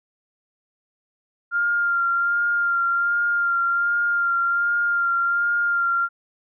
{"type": "tone with vibrato", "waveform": "sine", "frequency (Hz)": 1396.9, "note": "F6", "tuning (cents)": 0, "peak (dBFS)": -18, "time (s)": [1.51, 6.09], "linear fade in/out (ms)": 50, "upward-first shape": "sine", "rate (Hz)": 1.3, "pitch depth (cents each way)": 20, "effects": []}